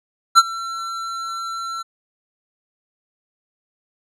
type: tone with ADSR envelope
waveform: square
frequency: 1349 Hz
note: E6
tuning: 40 cents sharp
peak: -5 dBFS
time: 0.35-1.83 s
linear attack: 32 ms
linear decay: 38 ms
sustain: -21 dB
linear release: 16 ms
effects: low-pass 7000 Hz 12 dB/octave